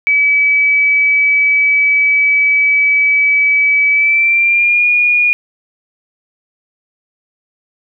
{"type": "tone with pitch glide", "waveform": "sine", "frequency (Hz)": [2289, 2439], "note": ["D7", "D#7"], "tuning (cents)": [-45, -35], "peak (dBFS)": -8, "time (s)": [0.07, 5.33], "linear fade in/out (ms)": 0, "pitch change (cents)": 110, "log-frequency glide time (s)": [3.91, 4.87], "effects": []}